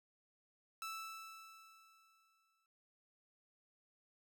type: tone with exponential decay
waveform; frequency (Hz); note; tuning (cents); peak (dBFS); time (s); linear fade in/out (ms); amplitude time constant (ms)
sawtooth; 1318.5; E6; 0; -38; 0.82-2.66; 1; 400
effects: noise-tail reverb RT60 0.9 s tail -21 dB re dry